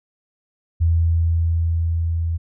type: tone with level ramp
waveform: sine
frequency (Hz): 83.1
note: E2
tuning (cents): +15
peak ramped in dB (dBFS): -13 to -19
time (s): 0.8-2.38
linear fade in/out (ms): 20
effects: none